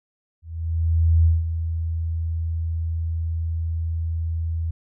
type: tone with ADSR envelope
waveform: sine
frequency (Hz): 82.1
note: E2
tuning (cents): -6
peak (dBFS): -12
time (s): 0.42-4.71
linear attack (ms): 830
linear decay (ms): 180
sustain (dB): -10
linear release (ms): 7
effects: none